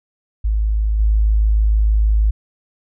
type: tone with level steps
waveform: sine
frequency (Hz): 53.2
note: G#1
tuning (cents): +42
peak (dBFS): -14 / -11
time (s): 0.44-2.31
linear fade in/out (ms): 10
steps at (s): 0.99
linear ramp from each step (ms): 10
effects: none